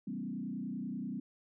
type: tone with frequency modulation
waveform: sine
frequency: 225.4 Hz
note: A3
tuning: 42 cents sharp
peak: -36 dBFS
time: 0.07-1.2 s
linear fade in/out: 5 ms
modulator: 30.3 Hz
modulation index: 1.7
effects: none